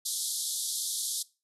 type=band-pass noise; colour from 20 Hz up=white; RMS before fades=-33 dBFS; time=0.05-1.23 s; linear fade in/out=10 ms; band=3400 to 12000 Hz; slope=96 dB/octave; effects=noise-tail reverb RT60 0.3 s tail -21 dB re dry